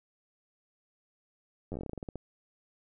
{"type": "slowing click train", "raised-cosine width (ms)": 2, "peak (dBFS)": -25, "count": 15, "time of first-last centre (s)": [1.72, 2.157], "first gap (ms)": 10, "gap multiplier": 1.16, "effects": []}